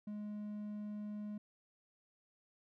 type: tone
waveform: triangle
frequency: 209.1 Hz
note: G#3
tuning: 12 cents sharp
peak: -39 dBFS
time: 0.07-1.38 s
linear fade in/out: 5 ms
effects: none